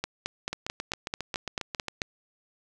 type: two click trains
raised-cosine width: 0.2 ms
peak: -15 / -12 dBFS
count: 12 / 10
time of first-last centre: 0.53-2.018 / 0.04-2.018 s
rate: 7.39 / 4.55 Hz
effects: none